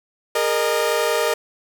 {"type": "chord", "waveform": "sawtooth", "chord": "Ab suspended second", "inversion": "none", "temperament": "equal with one note detuned", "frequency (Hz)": [415.3, 466.2, 610.2], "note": ["Ab4", "Bb4", "Eb5"], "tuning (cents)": [0, 0, -34], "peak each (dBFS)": [-22, -17, -18], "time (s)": [0.35, 1.34], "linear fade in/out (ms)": 5, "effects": []}